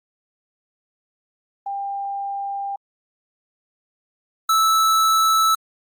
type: tone pair in turn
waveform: sine / square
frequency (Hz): 796 / 1312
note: G5 / E6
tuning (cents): +26 / -9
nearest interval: major sixth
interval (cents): 865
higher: second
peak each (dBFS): -24 / -15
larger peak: second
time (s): 1.66-2.76 / 4.49-5.55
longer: first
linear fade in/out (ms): 5
effects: Opus 32 kbps